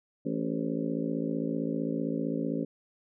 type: harmonic tone with a mistuned harmonic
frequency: 55.5 Hz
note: A1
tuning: 16 cents sharp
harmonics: 3 / 4 / 5 / 6 / 7 / 8 / 9 / 10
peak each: -36 / -34 / -32 / -46 / -38 / -41 / -40 / -44 dBFS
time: 0.25-2.65 s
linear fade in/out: 10 ms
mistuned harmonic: 9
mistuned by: +39 cents
effects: none